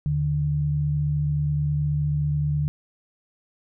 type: tone pair together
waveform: sine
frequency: 78.2 / 147.62 Hz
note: D#2 / D3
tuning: +9 / +9 cents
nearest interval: major seventh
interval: 1100 cents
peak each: -29 / -21 dBFS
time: 0.06-2.68 s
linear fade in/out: 0 ms
effects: none